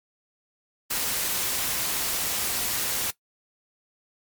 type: noise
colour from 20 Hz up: white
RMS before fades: -27 dBFS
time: 0.9-3.11 s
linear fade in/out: 10 ms
effects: noise-tail reverb RT60 0.1 s tail -18 dB re dry + MP3 96 kbps